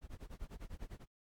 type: noise with tremolo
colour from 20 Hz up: brown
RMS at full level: -44 dBFS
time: 0.01-1.06 s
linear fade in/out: 50 ms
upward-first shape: sine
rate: 10 Hz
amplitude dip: 100%
effects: AAC 64 kbps